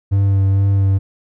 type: tone with vibrato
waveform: triangle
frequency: 98 Hz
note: G2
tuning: in tune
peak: -9 dBFS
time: 0.11-0.99 s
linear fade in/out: 20 ms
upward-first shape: sine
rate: 2.2 Hz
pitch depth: 18 cents each way
effects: none